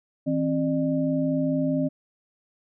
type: tone cluster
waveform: sine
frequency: 161.4 / 266.1 / 601 Hz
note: E3 / C4 / D5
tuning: -36 / +29 / +40 cents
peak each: -28 / -23 / -29 dBFS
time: 0.26-1.89 s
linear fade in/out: 20 ms
effects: none